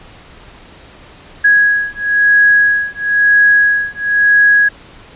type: beating tone pair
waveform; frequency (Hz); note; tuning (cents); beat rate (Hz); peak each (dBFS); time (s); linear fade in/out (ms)
sine; 1661.2 / 1662.2; G#6 / G#6; 0 / +1; 1; -11; 1.44-4.69; 10
effects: pink hiss -39 dBFS RMS until 5.15 s + resampled to 8000 Hz